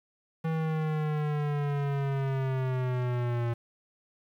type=linear sweep; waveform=square; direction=down; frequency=161.9 to 117.1 Hz; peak=-28 dBFS; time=0.44-3.54 s; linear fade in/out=10 ms; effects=low-pass 2000 Hz 12 dB/octave + 9-bit